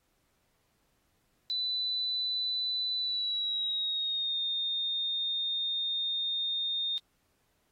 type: tone with pitch glide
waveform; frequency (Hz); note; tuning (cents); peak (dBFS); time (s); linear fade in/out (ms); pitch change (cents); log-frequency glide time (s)
sine; 3991 to 3660; B7 to A#7; +17 to -32; -29; 1.5-6.98; 0; -149; 2.98-4.39
effects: pink hiss -74 dBFS RMS until 7.71 s + AAC 48 kbps